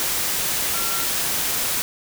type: tone in noise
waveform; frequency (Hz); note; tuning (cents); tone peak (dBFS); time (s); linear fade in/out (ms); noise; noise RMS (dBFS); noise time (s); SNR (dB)
sine; 1366; F6; -39; -32; 0.74-1.04; 0; white; -23; 0-1.82; -12
effects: none